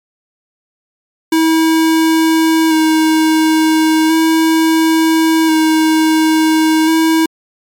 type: tone with vibrato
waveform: square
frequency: 319.3 Hz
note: D#4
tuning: 45 cents sharp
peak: -9 dBFS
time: 1.32-7.26 s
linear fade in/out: 5 ms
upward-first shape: square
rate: 0.36 Hz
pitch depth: 16 cents each way
effects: MP3 96 kbps